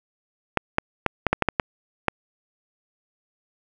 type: clicks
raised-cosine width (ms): 0.5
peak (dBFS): -3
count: 9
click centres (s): 0.573 / 0.784 / 1.063 / 1.267 / 1.33 / 1.423 / 1.487 / 1.598 / 2.083
effects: none